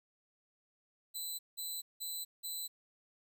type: tone bursts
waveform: 10% pulse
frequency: 4008 Hz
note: B7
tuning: 25 cents sharp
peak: -32 dBFS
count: 4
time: 1.14-2.68 s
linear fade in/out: 20 ms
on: 250 ms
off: 180 ms
effects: 12-bit

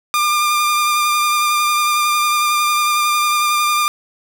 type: tone with vibrato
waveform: sawtooth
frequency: 1200 Hz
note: D6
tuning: 37 cents sharp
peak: -10 dBFS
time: 0.14-3.88 s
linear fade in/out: 0 ms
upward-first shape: sine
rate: 11 Hz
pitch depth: 16 cents each way
effects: none

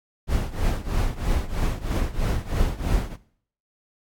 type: noise with tremolo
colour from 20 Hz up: brown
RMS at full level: -20 dBFS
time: 0.27-3.17 s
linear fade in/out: 50 ms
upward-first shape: triangle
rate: 3.1 Hz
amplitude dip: 90%
effects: noise-tail reverb RT60 0.6 s tail -18 dB re dry + AAC 64 kbps

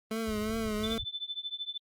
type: tone with vibrato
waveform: 25% pulse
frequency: 218.2 Hz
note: A3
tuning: 14 cents flat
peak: -27 dBFS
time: 0.11-0.98 s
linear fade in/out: 2 ms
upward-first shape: triangle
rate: 2.7 Hz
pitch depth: 70 cents each way
type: low-pass noise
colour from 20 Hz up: white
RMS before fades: -43 dBFS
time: 0.27-1.05 s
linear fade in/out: 10 ms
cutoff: 110 Hz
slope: 48 dB/octave
type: tone with tremolo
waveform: sine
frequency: 3520 Hz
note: A7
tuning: in tune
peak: -31 dBFS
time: 0.83-1.78 s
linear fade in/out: 10 ms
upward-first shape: triangle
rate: 13 Hz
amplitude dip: 100%
effects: Opus 32 kbps

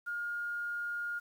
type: tone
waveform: sine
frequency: 1420 Hz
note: F6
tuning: 28 cents sharp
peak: -34 dBFS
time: 0.06-1.2 s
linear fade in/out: 20 ms
effects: 10-bit

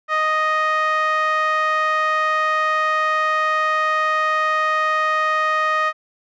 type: tone with band-pass filter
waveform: sawtooth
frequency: 622.3 Hz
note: D#5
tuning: in tune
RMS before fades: -19 dBFS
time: 0.08-5.93 s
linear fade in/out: 50 ms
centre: 1500 Hz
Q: 5.6
effects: resampled to 16000 Hz

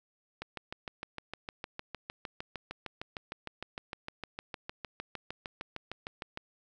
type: click train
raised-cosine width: 0.3 ms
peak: -22 dBFS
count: 40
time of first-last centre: 0.42-6.374 s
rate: 6.55 Hz
effects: none

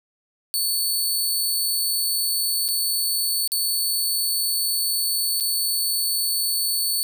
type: tone with dropouts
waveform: 15% pulse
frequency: 4456 Hz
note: C#8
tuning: 8 cents sharp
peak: -14 dBFS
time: 0.54-7.03 s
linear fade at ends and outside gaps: 0 ms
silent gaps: 2.681-2.687 / 3.476-3.519 / 5.4-5.407 s
effects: none

